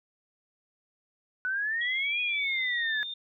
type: exponential two-way sweep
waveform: sine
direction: up then down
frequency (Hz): 1480 to 2489 to 1686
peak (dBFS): -27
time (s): 1.45-3.03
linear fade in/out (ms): 0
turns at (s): 2.21
type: tone with pitch glide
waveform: sine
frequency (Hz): 3322 to 3623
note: G#7 to A7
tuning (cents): 0 to +50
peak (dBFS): -34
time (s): 1.81-3.14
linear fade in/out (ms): 5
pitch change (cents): +150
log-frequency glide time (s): 2.27-2.49
effects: none